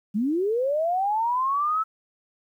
sine linear sweep, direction up, 192.4 to 1318.5 Hz, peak -21 dBFS, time 0.14-1.84 s, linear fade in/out 20 ms, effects 10-bit

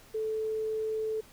sine tone, 437.2 Hz, A4, 11 cents flat, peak -29 dBFS, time 0.14-1.21 s, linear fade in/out 10 ms, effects pink hiss -56 dBFS RMS until 1.32 s

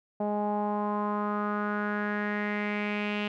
sawtooth tone with low-pass filter sweep, 207.7 Hz, G#3, in tune, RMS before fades -30 dBFS, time 0.2-3.28 s, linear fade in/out 5 ms, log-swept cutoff 730 to 2800 Hz, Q 4.5, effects none

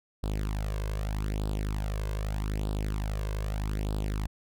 sawtooth tone with flanger, 51.8 Hz, G#1, 4 cents flat, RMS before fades -31 dBFS, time 0.23-4.27 s, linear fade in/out 5 ms, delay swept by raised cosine 0.23 to 1.93 ms, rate 0.81 Hz, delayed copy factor +0.75, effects none

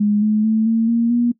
sine tone with pitch steps, 207.7 / 213.7 / 219.8 / 226.1 / 232.6 / 239.3 Hz, G#3 / G#3 / A3 / A3 / A#3 / A#3, 0 / +50 / -2 / +47 / -4 / +46 cents, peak -13 dBFS, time 0-1.32 s, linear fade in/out 10 ms, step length 220 ms, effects noise-tail reverb RT60 0.1 s tail -19 dB re dry

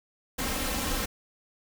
pink noise with comb filter, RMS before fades -30 dBFS, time 0.38-1.06 s, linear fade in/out 10 ms, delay 3.8 ms, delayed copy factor +0.65, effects none

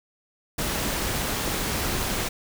pink noise with amplitude modulation, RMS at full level -25 dBFS, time 0.58-2.29 s, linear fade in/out 10 ms, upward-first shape sine, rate 221 Hz, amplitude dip 45%, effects none

